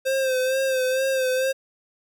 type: tone with vibrato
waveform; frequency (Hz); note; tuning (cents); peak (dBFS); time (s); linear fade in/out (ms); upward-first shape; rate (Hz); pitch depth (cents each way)
square; 523.3; C5; 0; -21; 0.05-1.53; 20; sine; 2.2; 42
effects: none